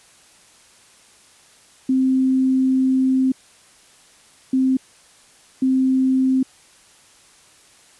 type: tone bursts at uneven times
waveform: sine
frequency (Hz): 261.6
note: C4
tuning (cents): 0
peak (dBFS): -14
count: 3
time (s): 1.89-3.32 / 4.53-4.77 / 5.62-6.43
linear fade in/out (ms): 5
effects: white hiss -51 dBFS RMS until 7.99 s + resampled to 24000 Hz